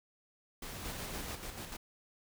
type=noise; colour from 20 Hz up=pink; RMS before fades=-44 dBFS; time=0.62-1.35 s; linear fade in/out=5 ms
type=noise with tremolo; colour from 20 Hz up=pink; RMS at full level=-43 dBFS; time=0.84-1.77 s; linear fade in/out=10 ms; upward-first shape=square; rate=6.8 Hz; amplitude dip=45%
effects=none